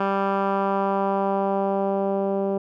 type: tone with low-pass filter sweep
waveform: 10% pulse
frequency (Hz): 196.3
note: G3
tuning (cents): +3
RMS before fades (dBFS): -23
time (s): 0-2.58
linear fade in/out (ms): 5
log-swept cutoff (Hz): 1600 to 500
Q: 1.4
effects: none